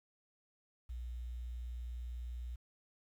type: tone with quantisation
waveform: sine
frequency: 60.2 Hz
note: B1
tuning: 44 cents flat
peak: -40 dBFS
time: 0.89-2.56 s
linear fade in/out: 10 ms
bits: 11
effects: none